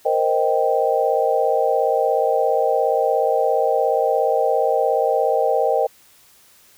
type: chord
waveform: sine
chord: C minor seventh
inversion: third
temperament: equal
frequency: 466.2 / 523.3 / 622.3 / 784 Hz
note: Bb4 / C5 / Eb5 / G5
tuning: 0 / 0 / 0 / 0 cents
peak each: -21 dBFS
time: 0.05-5.87 s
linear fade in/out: 10 ms
effects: white hiss -52 dBFS RMS until 6.77 s